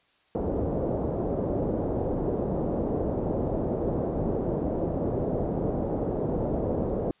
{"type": "low-pass noise", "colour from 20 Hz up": "white", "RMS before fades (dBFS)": -28, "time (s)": [0.35, 7.11], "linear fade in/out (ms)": 0, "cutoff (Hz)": 570, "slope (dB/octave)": 24, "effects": ["white hiss -65 dBFS RMS until 7.2 s", "resampled to 8000 Hz"]}